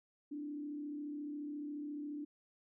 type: tone with frequency modulation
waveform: sine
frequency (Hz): 293.7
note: D4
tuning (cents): 0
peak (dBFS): -40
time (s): 0.31-2.25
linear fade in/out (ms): 10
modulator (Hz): 34.3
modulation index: 0.48
effects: none